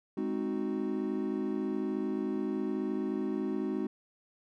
triangle chord, Ab dominant seventh, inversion none, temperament equal, 207.7 / 261.6 / 311.1 / 370 Hz, Ab3 / C4 / Eb4 / Gb4, 0 / 0 / 0 / 0 cents, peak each -34 dBFS, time 0.17-3.87 s, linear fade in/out 5 ms, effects none

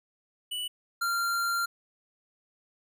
square tone pair in turn, 2960 / 1384.1 Hz, F#7 / F6, 0 / -16 cents, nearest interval octave + minor second, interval 1316 cents, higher first, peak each -32 / -27 dBFS, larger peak second, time 0.51-0.68 / 1.01-1.66 s, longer second, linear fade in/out 10 ms, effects none

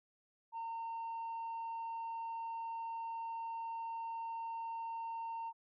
sine tone, 914 Hz, A#5, 34 cents flat, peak -37 dBFS, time 0.52-5.53 s, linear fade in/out 50 ms, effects tanh soft clip ceiling -38 dBFS

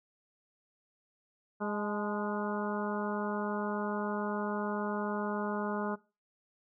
harmonic tone with a mistuned harmonic, 206.9 Hz, G#3, 6 cents flat, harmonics 1 / 2 / 3 / 4 / 5 / 6 / 7, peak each -35 / -38 / -40 / -41 / -42 / -43 / -43 dBFS, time 1.6-5.96 s, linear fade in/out 20 ms, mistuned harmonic 4, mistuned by +49 cents, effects noise-tail reverb RT60 0.3 s tail -20 dB re dry

